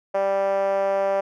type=tone with band-pass filter; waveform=5% pulse; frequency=196 Hz; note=G3; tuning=in tune; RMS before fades=-22 dBFS; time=0.14-1.21 s; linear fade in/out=10 ms; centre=610 Hz; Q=4.7; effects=none